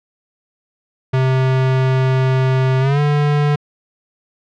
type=tone with pitch glide; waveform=square; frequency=130.81 to 146.83 Hz; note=C3 to D3; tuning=0 to 0 cents; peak=-13 dBFS; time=1.13-3.56 s; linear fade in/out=10 ms; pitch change=+200 cents; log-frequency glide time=2.8-3 s; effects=low-pass 3000 Hz 12 dB/octave